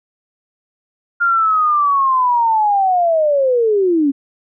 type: linear sweep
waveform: sine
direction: down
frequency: 1409 to 267.9 Hz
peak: -11 dBFS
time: 1.2-4.12 s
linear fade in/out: 20 ms
effects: none